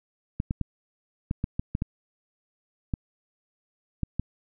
clicks, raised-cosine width 5 ms, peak -14 dBFS, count 11, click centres 0.401 / 0.509 / 0.613 / 1.311 / 1.441 / 1.595 / 1.751 / 1.821 / 2.938 / 4.033 / 4.196 s, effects none

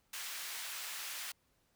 pink high-pass noise, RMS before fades -43 dBFS, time 0.13-1.32 s, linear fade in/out 5 ms, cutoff 1600 Hz, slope 12 dB/octave, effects pink hiss -75 dBFS RMS until 1.75 s

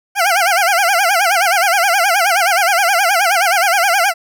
20% pulse tone with vibrato, 740 Hz, F#5, in tune, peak -6 dBFS, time 0.15-4.14 s, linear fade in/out 50 ms, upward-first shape sine, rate 9.5 Hz, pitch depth 180 cents each way, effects none

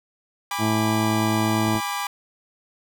sawtooth chord, G# diminished, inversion none, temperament equal with one note detuned, 814.9 / 987.8 / 1174.7 Hz, G#5 / B5 / D6, -33 / 0 / 0 cents, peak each -26 dBFS, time 0.51-2.07 s, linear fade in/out 2 ms
harmonic tone, 109.1 Hz, A2, 14 cents flat, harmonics 1 / 2 / 3 / 4 / 5 / 6 / 7 / 8 / 9 / 10, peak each -25 / -24 / -25 / -39 / -41 / -32 / -42 / -33 / -45 / -46 dBFS, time 0.58-1.81 s, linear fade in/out 50 ms
clicks, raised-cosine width 3 ms, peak -22 dBFS, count 2, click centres 1.68 / 1.752 s
effects none

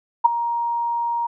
sine tone with ADSR envelope, 940 Hz, A#5, 14 cents sharp, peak -6 dBFS, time 0.24-1.27 s, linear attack 16 ms, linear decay 11 ms, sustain -14 dB, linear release 9 ms, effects none

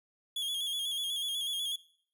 45% pulse tone with vibrato, 3322 Hz, G#7, in tune, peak -32 dBFS, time 0.36-1.76 s, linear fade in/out 5 ms, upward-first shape square, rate 8.1 Hz, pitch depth 44 cents each way, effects noise-tail reverb RT60 0.6 s tail -21 dB re dry

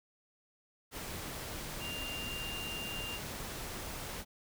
sine tone in noise, 2794 Hz, F7, in tune, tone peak -40 dBFS, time 1.79-3.2 s, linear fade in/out 50 ms, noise pink, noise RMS -42 dBFS, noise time 0.91-4.25 s, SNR -1 dB, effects none

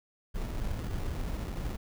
brown noise with sample-and-hold, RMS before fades -34 dBFS, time 0.34-1.77 s, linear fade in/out 20 ms, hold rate 1575 Hz, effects none

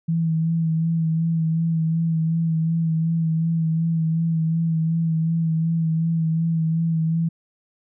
sine tone with vibrato, 163 Hz, E3, 19 cents flat, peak -18 dBFS, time 0.08-7.29 s, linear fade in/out 10 ms, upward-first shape sine, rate 2.7 Hz, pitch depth 29 cents each way, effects none

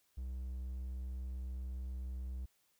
triangle tone, 63.6 Hz, C2, 48 cents flat, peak -37 dBFS, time 0.17-2.46 s, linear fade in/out 10 ms, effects white hiss -75 dBFS RMS until 2.79 s

